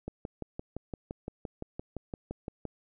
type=click train; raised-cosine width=2 ms; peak=-23 dBFS; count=16; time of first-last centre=0.08-2.653 s; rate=5.83 Hz; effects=none